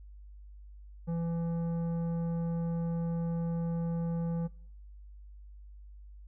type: tone with tanh clipping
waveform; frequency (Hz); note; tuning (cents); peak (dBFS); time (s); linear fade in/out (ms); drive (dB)
sine; 167.8; E3; +31; -32; 1.07-4.48; 20; 11
effects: noise-tail reverb RT60 0.6 s tail -23 dB re dry + added 50 Hz sine -47 dBFS peak until 6.27 s